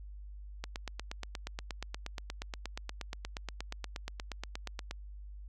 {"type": "click train", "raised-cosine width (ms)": 0.2, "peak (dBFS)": -21, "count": 37, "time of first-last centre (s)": [0.64, 4.91], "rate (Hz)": 8.43, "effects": ["added 50 Hz sine -44 dBFS peak until 5.48 s"]}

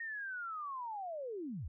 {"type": "linear sweep", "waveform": "sine", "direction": "down", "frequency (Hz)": [1864.7, 55.7], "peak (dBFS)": -39, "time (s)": [0, 1.68], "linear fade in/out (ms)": 5, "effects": []}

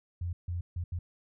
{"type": "tone bursts at uneven times", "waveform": "sine", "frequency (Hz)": 87.31, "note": "F2", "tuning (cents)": 0, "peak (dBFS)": -31, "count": 4, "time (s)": [[0.21, 0.33], [0.48, 0.61], [0.76, 0.84], [0.92, 0.99]], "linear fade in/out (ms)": 5, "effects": []}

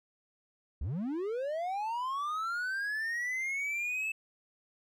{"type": "linear sweep", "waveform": "triangle", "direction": "up", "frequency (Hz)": [54, 2637], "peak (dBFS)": -30, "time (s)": [0.81, 4.12], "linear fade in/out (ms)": 5, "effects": []}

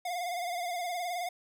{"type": "tone with vibrato", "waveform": "square", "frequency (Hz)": 706, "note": "F5", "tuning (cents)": 19, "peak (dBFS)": -33, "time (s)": [0.05, 1.29], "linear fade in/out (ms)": 5, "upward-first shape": "sine", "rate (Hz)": 19, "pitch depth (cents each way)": 58, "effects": []}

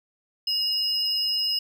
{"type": "tone pair together", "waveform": "triangle", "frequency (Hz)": [2874, 5097], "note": ["F7", "D#8"], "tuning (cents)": [49, 41], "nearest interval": "minor seventh", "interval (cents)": 992, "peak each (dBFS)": [-29, -22], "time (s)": [0.47, 1.59], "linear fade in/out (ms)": 5, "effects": []}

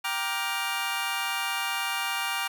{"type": "chord", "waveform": "20% pulse", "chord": "G minor seventh", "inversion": "none", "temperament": "just", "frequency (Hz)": [784, 940.8, 1176, 1411.2], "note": ["G5", "Bb5", "D6", "F6"], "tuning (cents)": [0, 16, 2, 18], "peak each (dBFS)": -29, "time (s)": [0.04, 2.48], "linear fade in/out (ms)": 10, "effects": []}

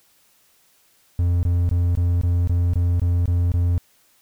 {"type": "tone bursts", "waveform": "triangle", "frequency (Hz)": 87.31, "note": "F2", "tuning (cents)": 0, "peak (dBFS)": -14, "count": 10, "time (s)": [1.19, 3.779], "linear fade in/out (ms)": 0, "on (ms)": 240, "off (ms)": 21, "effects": ["white hiss -59 dBFS RMS until 4.21 s"]}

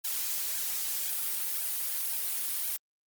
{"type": "noise with flanger", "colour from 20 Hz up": "blue", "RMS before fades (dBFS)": -32, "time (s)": [0.04, 2.77], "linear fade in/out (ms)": 10, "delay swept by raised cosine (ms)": [1.2, 6.1], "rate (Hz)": 1.9, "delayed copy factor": 0.75, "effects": ["Opus 48 kbps"]}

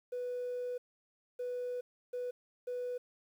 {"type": "tone bursts at uneven times", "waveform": "triangle", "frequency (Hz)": 493.9, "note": "B4", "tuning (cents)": 0, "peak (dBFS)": -32, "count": 4, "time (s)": [[0.12, 0.78], [1.39, 1.81], [2.13, 2.31], [2.67, 2.98]], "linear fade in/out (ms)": 10, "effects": ["tanh soft clip ceiling -32 dBFS", "11-bit"]}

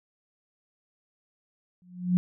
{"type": "tone with exponential growth", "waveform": "sine", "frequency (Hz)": 179.5, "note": "F3", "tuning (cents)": 48, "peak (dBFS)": -16, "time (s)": [1.82, 2.17], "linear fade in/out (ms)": 0, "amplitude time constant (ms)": 74, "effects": []}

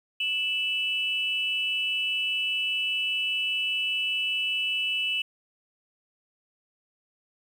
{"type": "tone pair together", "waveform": "sine", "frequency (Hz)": [2635, 2960], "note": ["E7", "F#7"], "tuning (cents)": [-1, 0], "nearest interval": "major second", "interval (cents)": 201, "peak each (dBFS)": -27, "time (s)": [0.2, 5.22], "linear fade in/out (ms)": 5, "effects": ["tanh soft clip ceiling -17 dBFS", "9-bit"]}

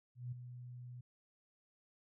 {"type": "tone with ADSR envelope", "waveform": "sine", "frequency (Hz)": 123.3, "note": "B2", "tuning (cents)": -2, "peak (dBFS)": -38, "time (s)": [0.15, 1.01], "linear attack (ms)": 170, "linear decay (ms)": 10, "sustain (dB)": -9, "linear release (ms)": 6, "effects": []}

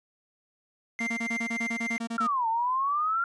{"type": "tone with tremolo", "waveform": "triangle", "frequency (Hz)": 2093, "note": "C7", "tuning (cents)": 0, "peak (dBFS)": -27, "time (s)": [0.99, 1.98], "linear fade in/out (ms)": 0, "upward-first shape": "triangle", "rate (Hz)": 3.5, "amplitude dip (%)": 35}
{"type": "tone bursts", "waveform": "45% pulse", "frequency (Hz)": 230.5, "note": "A#3", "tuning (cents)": -19, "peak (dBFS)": -30, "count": 13, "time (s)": [1, 2.273], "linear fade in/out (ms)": 10, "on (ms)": 73, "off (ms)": 27}
{"type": "exponential two-way sweep", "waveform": "sine", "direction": "down then up", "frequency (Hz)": [1400, 884, 1400], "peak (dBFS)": -24, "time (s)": [2.18, 3.24], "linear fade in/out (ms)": 2, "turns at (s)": 2.48}
{"effects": ["resampled to 22050 Hz"]}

